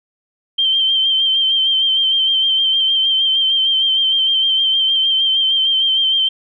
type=tone with vibrato; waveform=sine; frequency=3136 Hz; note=G7; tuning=in tune; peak=-12 dBFS; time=0.58-6.29 s; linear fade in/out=10 ms; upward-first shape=sine; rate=6.5 Hz; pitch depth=34 cents each way; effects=none